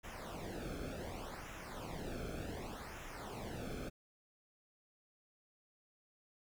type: noise with flanger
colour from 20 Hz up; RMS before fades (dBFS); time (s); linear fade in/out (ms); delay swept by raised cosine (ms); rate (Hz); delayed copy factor
brown; -45; 0.03-3.9; 20; 0.22 to 1.06; 0.67; -0.8
effects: none